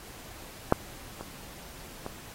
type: clicks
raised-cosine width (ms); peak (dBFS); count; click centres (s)
1; -6 / -24 / -22; 3; 0.724 / 1.21 / 2.064
effects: pink hiss -47 dBFS RMS until 2.34 s + AAC 48 kbps